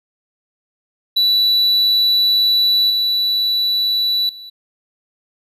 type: tone with level steps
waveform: triangle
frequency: 3951 Hz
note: B7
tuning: in tune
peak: -10 / -13 / -31 dBFS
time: 1.16-4.5 s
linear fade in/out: 10 ms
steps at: 2.9 / 4.29 s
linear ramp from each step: 2 ms
effects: resampled to 32000 Hz